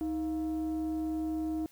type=tone with frequency modulation; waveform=sine; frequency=314.8 Hz; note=D#4; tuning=20 cents sharp; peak=-29 dBFS; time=0.01-1.66 s; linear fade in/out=0 ms; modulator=382 Hz; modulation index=0.37; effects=tanh soft clip ceiling -27 dBFS + white hiss -62 dBFS RMS until 1.71 s